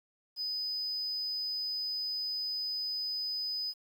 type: tone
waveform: triangle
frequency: 5000 Hz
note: D#8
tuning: 8 cents sharp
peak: -30 dBFS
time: 0.36-3.74 s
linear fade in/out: 50 ms
effects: tanh soft clip ceiling -29 dBFS + 10-bit